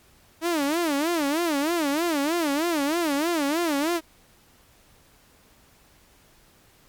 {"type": "tone with vibrato", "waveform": "sawtooth", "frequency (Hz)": 311.1, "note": "D#4", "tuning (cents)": 0, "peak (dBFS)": -18, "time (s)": [0.41, 4.01], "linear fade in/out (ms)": 50, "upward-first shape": "sine", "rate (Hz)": 3.2, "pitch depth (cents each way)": 200, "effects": ["pink hiss -57 dBFS RMS until 6.88 s", "MP3 96 kbps"]}